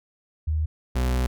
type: tone pair in turn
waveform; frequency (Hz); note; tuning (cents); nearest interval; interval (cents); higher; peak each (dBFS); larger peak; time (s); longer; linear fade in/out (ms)
sine / 40% pulse; 77.78 / 62.6; D#2 / B1; 0 / +24; major third; 376; first; -21 / -20; second; 0.47-0.66 / 0.95-1.27; second; 10
effects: none